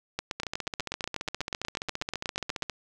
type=two click trains; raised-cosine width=0.2 ms; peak=-15 / -13 dBFS; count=35 / 21; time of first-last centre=0.4-2.697 / 0.19-2.623 s; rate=14.8 / 8.22 Hz; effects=none